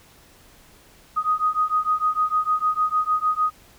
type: beating tone pair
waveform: sine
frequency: 1244.5 / 1251.1 Hz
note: D#6 / D#6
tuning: 0 / +9 cents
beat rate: 6.6 Hz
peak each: -22 dBFS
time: 1.16-3.51 s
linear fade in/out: 20 ms
effects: pink hiss -52 dBFS RMS until 3.78 s